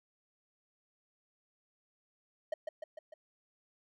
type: tone with echo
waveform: triangle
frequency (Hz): 622.3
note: D#5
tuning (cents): 0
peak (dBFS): -29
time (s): 2.52-2.54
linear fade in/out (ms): 5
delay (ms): 150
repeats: 4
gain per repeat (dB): -4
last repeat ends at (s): 3.14
effects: none